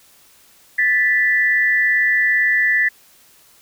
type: tone pair together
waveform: sine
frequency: 1757.8 / 1975.5 Hz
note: A6 / B6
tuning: -2 / 0 cents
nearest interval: major second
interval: 202 cents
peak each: -16 dBFS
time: 0.78-2.89 s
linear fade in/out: 10 ms
effects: white hiss -51 dBFS RMS until 3.61 s